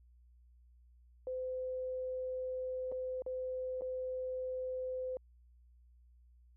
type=tone with dropouts; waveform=sine; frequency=512 Hz; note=C5; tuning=38 cents flat; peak=-36 dBFS; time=1.27-5.17 s; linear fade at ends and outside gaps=1 ms; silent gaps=2.917-2.922 / 3.221-3.263 / 3.81-3.819 s; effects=added 60 Hz sine -60 dBFS peak until 6.56 s